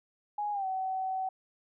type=tone with pitch glide; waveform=sine; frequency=830.6 to 757.3 Hz; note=G#5 to F#5; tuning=0 to +40 cents; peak=-30 dBFS; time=0.38-1.29 s; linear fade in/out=5 ms; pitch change=-160 cents; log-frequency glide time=0.52-0.66 s; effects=none